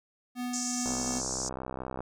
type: tone with tremolo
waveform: square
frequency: 246.9 Hz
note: B3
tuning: in tune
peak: -32 dBFS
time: 0.35-1.22 s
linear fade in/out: 50 ms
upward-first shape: triangle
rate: 2.6 Hz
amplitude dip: 35%
type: band-pass noise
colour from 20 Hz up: pink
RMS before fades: -35 dBFS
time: 0.53-1.49 s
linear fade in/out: 5 ms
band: 5600 to 7600 Hz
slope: 48 dB/octave
type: click train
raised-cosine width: 1 ms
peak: -22 dBFS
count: 75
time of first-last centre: 0.86-2.006 s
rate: 64.6 Hz
effects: none